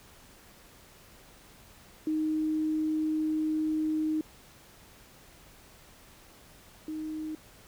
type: tone pair in turn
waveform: sine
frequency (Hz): 311.2 / 311.2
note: D#4 / D#4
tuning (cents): 0 / 0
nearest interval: unison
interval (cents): 0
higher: neither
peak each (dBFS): -26 / -33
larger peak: first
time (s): 2.07-4.21 / 6.88-7.35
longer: first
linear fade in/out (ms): 2
effects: pink hiss -55 dBFS RMS until 7.67 s